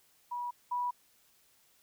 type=tone pair in turn; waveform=sine; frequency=970 / 978.4 Hz; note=B5 / B5; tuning=-31 / -16 cents; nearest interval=unison; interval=15 cents; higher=second; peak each=-34 / -30 dBFS; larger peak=second; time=0.31-0.51 / 0.71-0.91 s; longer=neither; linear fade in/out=10 ms; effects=white hiss -67 dBFS RMS until 1.82 s